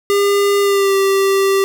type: tone with pitch glide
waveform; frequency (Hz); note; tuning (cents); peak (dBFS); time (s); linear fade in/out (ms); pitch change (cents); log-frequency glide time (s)
square; 402.9 to 390.5; G4 to G4; +48 to -7; -12; 0.1-1.64; 0; -55; 0.61-0.95
effects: none